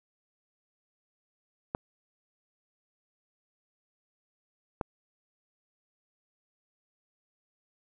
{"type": "clicks", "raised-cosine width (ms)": 1, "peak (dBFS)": -16, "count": 2, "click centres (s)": [1.749, 4.812], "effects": []}